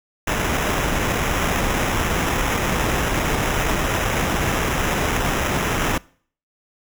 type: noise with sample-and-hold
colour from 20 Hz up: pink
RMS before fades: -21 dBFS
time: 0.27-5.98 s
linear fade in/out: 5 ms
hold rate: 4410 Hz
effects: noise-tail reverb RT60 0.5 s tail -23 dB re dry